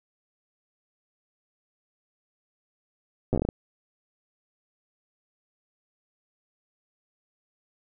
slowing click train, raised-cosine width 2 ms, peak -12 dBFS, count 9, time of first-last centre 3.33-3.489 s, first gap 8 ms, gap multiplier 1.25, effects none

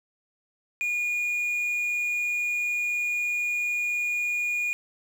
triangle tone with quantisation, 2439 Hz, D#7, 35 cents flat, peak -23 dBFS, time 0.81-4.73 s, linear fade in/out 0 ms, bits 8, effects none

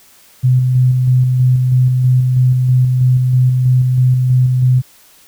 sine tone with tremolo, 127.1 Hz, C3, 50 cents flat, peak -7 dBFS, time 0.43-4.82 s, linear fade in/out 20 ms, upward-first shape square, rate 3.1 Hz, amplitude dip 30%, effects white hiss -46 dBFS RMS until 5.27 s

